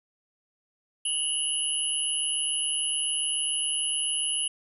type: tone cluster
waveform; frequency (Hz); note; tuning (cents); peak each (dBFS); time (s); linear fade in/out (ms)
sine; 2842 / 2989 / 10130; F7 / F#7 / D#9; +30 / +17 / +30; -33 / -32 / -27; 1.05-4.48; 5
effects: none